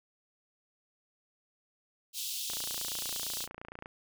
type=high-pass noise; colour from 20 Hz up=pink; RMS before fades=-37 dBFS; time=2.13-3.48 s; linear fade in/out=50 ms; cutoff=3000 Hz; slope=48 dB/octave
type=click train; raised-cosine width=0.5 ms; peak=-28 dBFS; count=40; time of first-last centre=2.5-3.859 s; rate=28.7 Hz
effects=none